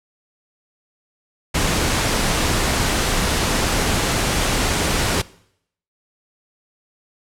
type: noise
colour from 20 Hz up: pink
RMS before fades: -19 dBFS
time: 1.54-5.22 s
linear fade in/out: 10 ms
effects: noise-tail reverb RT60 0.7 s tail -21 dB re dry + low-pass 10000 Hz 12 dB/octave